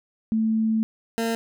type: tone pair in turn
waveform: sine / 20% pulse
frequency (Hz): 221.1 / 228.1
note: A3 / A#3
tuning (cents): +9 / -37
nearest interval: minor second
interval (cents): 54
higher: second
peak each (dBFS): -19 / -18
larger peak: second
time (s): 0.32-0.83 / 1.18-1.35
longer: first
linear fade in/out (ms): 0
effects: none